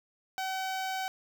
sawtooth tone with notch filter, 760 Hz, F#5, 46 cents sharp, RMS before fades -34 dBFS, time 0.38-1.08 s, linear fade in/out 0 ms, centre 9900 Hz, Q 1.6, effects 10-bit

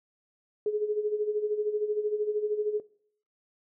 sine tone with tremolo, 421.8 Hz, G#4, 27 cents sharp, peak -23 dBFS, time 0.66-2.8 s, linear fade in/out 2 ms, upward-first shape sine, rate 13 Hz, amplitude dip 60%, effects noise-tail reverb RT60 0.6 s tail -19 dB re dry

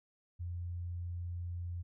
sine tone, 87.31 Hz, F2, in tune, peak -37 dBFS, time 0.39-1.83 s, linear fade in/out 20 ms, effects none

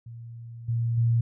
sine tone with level steps, 116.54 Hz, A#2, in tune, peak -38 / -23 / -19 dBFS, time 0.06-1.21 s, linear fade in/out 5 ms, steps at 0.68 / 0.97 s, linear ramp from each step 10 ms, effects none

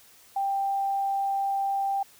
sine tone, 788 Hz, G5, 9 cents sharp, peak -24 dBFS, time 0.36-2.03 s, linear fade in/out 5 ms, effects white hiss -55 dBFS RMS until 2.19 s

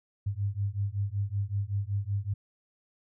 sine beating tone pair, 98 / 103.3 Hz, G2 / G#2, 0 / -9 cents, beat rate 5.3 Hz, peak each -31 dBFS, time 0.26-2.34 s, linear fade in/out 10 ms, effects none

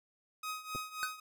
sawtooth tone with tremolo, 1259 Hz, D#6, 20 cents sharp, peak -32 dBFS, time 0.43-1.2 s, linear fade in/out 5 ms, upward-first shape triangle, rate 3.7 Hz, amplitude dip 85%
clicks, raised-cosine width 2 ms, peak -31 dBFS, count 2, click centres 0.75 / 0.758 s
square tone with exponential decay, 1508 Hz, F#6, 32 cents sharp, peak -30 dBFS, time 1.03-1.13 s, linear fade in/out 0 ms, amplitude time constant 21 ms
effects none

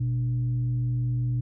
sine tone with frequency modulation, 122.8 Hz, B2, 9 cents flat, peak -23 dBFS, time 0-1.41 s, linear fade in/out 10 ms, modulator 171 Hz, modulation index 0.27, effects none

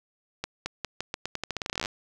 accelerating click train, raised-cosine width 0.2 ms, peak -13 dBFS, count 22, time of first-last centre 0.44-1.858 s, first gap 220 ms, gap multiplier 0.85, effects none

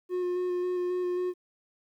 triangle tone with vibrato, 359.7 Hz, F#4, 49 cents flat, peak -25 dBFS, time 0.09-1.34 s, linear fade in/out 50 ms, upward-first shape square, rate 3.7 Hz, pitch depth 12 cents each way, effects 11-bit

